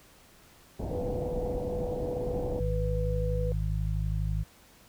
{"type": "low-pass noise", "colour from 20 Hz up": "pink", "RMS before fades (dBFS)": -34, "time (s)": [0.79, 2.6], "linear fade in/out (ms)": 10, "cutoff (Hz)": 810, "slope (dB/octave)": 48}
{"type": "tone", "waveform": "sine", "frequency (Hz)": 493.9, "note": "B4", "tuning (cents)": 0, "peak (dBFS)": -32, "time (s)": [0.91, 3.52], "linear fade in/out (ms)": 0}
{"type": "harmonic tone", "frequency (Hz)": 52.2, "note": "G#1", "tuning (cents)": 10, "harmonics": [1, 2, 3], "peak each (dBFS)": [-29, -32, -34], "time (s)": [2.59, 4.44], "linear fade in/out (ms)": 20}
{"effects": ["pink hiss -57 dBFS RMS until 4.88 s"]}